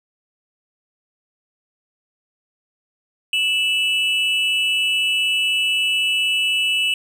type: tone pair together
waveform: triangle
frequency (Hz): 2637 / 2945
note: E7 / F#7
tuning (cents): 0 / -9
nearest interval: major second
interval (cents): 191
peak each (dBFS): -18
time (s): 3.33-6.94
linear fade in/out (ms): 2
effects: none